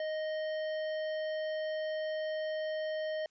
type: harmonic tone with a mistuned harmonic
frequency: 622.3 Hz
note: D#5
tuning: in tune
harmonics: 1 / 3 / 5 / 7 / 9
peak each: -33 / -44 / -49 / -56 / -58 dBFS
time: 0-3.26 s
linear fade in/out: 2 ms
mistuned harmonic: 9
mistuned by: -64 cents
effects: white hiss -75 dBFS RMS until 3.3 s + resampled to 16000 Hz